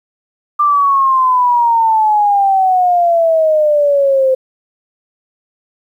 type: exponential sweep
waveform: sine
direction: down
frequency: 1191 to 518 Hz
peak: -8 dBFS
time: 0.59-4.35 s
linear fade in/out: 10 ms
effects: 8-bit